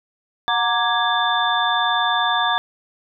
sine tone cluster, 732 / 930 / 1171 / 1662 / 3549 Hz, F#5 / A#5 / D6 / G#6 / A7, -19 / -4 / -5 / +1 / +14 cents, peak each -23 dBFS, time 0.48-2.58 s, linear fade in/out 0 ms, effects none

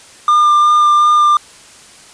triangle tone with vibrato, 1200 Hz, D6, 37 cents sharp, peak -5 dBFS, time 0.28-1.37 s, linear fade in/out 2 ms, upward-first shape sine, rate 2.7 Hz, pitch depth 11 cents each way, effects white hiss -40 dBFS RMS until 2.13 s + resampled to 22050 Hz

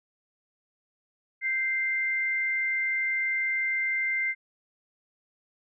sine tone pair together, 1568 / 2089 Hz, G6 / C7, 0 / -3 cents, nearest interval perfect fourth, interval 497 cents, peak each -36 / -25 dBFS, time 1.41-4.35 s, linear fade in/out 50 ms, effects none

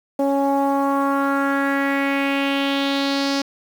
sawtooth tone with low-pass filter sweep, 277.2 Hz, C#4, in tune, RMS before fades -20 dBFS, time 0.19-3.42 s, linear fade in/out 5 ms, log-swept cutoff 670 to 5200 Hz, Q 3.4, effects 7-bit

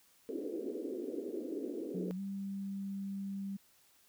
white band-pass noise, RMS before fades -40 dBFS, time 0.29-2.11 s, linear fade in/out 0 ms, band 260 to 460 Hz, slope 48 dB/octave
sine tone with pitch glide, 182.4 to 196.62 Hz, F#3 to G3, -24 to +5 cents, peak -37 dBFS, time 1.94-3.57 s, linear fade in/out 10 ms, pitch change +129 cents, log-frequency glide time 2.15-2.2 s
effects white hiss -67 dBFS RMS until 4.08 s

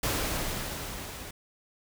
pink noise with level ramp, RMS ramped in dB -28 to -42 dBFS, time 0.03-1.31 s, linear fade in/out 5 ms, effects none

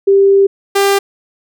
sine / sawtooth tone pair in turn, 394 / 397.2 Hz, G4 / G4, +9 / +23 cents, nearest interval unison, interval 14 cents, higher second, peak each -5 dBFS, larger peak neither, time 0.07-0.47 / 0.75-0.99 s, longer first, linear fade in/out 10 ms, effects none

